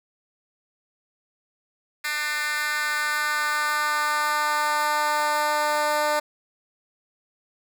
10% pulse tone with high-pass filter sweep, 299.4 Hz, D4, 33 cents sharp, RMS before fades -24 dBFS, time 2.04-6.2 s, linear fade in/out 10 ms, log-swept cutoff 2000 to 620 Hz, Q 1.9, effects none

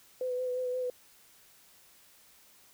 sine tone with vibrato, 503 Hz, B4, 32 cents sharp, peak -30 dBFS, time 0.21-0.9 s, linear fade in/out 2 ms, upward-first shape sine, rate 5.7 Hz, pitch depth 23 cents each way, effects white hiss -60 dBFS RMS until 2.73 s

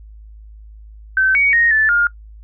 sine tone with pitch steps, 1539 / 2247 / 1864 / 1751 / 1416 Hz, G6 / C#7 / A#6 / A6 / F6, -32 / +23 / -1 / -9 / +23 cents, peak -11 dBFS, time 1.17-2.07 s, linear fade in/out 2 ms, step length 180 ms, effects noise-tail reverb RT60 0.1 s tail -21 dB re dry + added 53 Hz sine -36 dBFS peak until 2.43 s

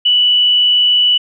sine tone with frequency modulation, 2960 Hz, F#7, in tune, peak -8 dBFS, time 0.05-1.18 s, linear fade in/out 10 ms, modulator 73.8 Hz, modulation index 0.47, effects none

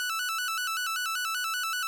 sawtooth tone with vibrato, 1396.9 Hz, F6, in tune, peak -25 dBFS, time 0-1.87 s, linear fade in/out 0 ms, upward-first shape square, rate 5.2 Hz, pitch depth 99 cents each way, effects none

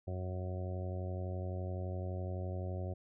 harmonic tone, 91.8 Hz, F#2, 13 cents flat, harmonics 1 / 2 / 3 / 4 / 5 / 6 / 7 / 8, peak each -37 / -47 / -53 / -47 / -55 / -48 / -50 / -53 dBFS, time 0.07-2.94 s, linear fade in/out 10 ms, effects none

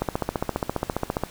click train, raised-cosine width 1 ms, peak -9 dBFS, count 19, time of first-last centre 0.02-1.236 s, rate 14.8 Hz, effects pink hiss -44 dBFS RMS until 1.3 s

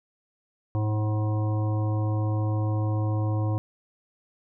harmonic tone, 106.8 Hz, G#2, 49 cents sharp, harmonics 1 / 3 / 5 / 7 / 9 / 10, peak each -23 / -33 / -37 / -40 / -42 / -43 dBFS, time 0.75-3.58 s, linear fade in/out 0 ms, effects none

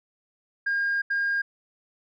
sine tone bursts at uneven times, 1616 Hz, G#6, 48 cents flat, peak -21 dBFS, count 2, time 0.66-1.02 / 1.1-1.42 s, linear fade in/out 10 ms, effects tanh soft clip ceiling -20 dBFS

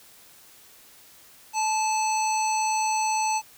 harmonic tone, 871 Hz, A5, 18 cents flat, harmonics 1 / 3 / 5 / 7 / 9, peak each -23 / -32 / -37 / -32 / -35 dBFS, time 1.53-3.42 s, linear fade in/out 50 ms, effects white hiss -52 dBFS RMS until 3.57 s

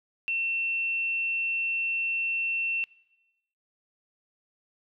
sine tone, 2700 Hz, E7, 41 cents sharp, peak -26 dBFS, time 0.28-2.84 s, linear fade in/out 0 ms, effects noise-tail reverb RT60 1.0 s tail -22 dB re dry

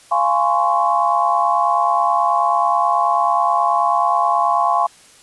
sine chord, Db major seventh, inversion first, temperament just, 693 / 831.5 / 1039.4 / 1108.7 Hz, F5 / Ab5 / C6 / Db6, -14 / +2 / -12 / 0 cents, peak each -19 dBFS, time 0.11-4.87 s, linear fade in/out 10 ms, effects white hiss -47 dBFS RMS until 5.22 s + resampled to 24000 Hz

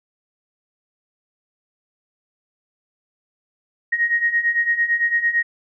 sine beating tone pair, 1870 / 1878.9 Hz, A#6 / A#6, +5 / +13 cents, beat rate 8.9 Hz, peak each -22 / -18 dBFS, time 3.92-5.43 s, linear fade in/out 10 ms, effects none

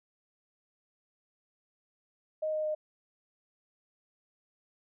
sine tone with pitch steps, 622.3 / 618 / 613.7 Hz, D#5 / D#5 / D#5, 0 / -12 / -24 cents, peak -29 dBFS, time 2.42-2.75 s, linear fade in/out 10 ms, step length 110 ms, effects none

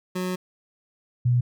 25% pulse / sine tone pair in turn, 183.1 / 122.44 Hz, F#3 / B2, -18 / -15 cents, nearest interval perfect fifth, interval 697 cents, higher first, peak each -22 / -17 dBFS, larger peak second, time 0.15-0.36 / 1.25-1.41 s, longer first, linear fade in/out 10 ms, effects none

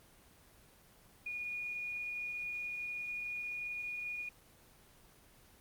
sine tone, 2445 Hz, D#7, 31 cents flat, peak -37 dBFS, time 1.26-4.29 s, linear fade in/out 5 ms, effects pink hiss -62 dBFS RMS until 5.6 s + Opus 24 kbps

